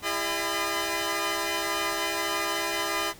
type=tone cluster; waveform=10% pulse; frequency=335.2 / 405.9 / 608 / 1012 Hz; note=E4 / G#4 / D#5 / B5; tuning=+29 / -40 / -40 / +42 cents; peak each=-24 dBFS; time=0.02-3.14 s; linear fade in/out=50 ms; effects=pink hiss -49 dBFS RMS until 3.19 s